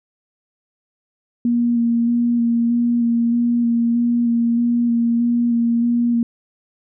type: tone with vibrato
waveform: sine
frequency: 235.9 Hz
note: A#3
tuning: 21 cents sharp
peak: -14 dBFS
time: 1.45-6.23 s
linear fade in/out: 2 ms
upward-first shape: square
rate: 1.6 Hz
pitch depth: 15 cents each way
effects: none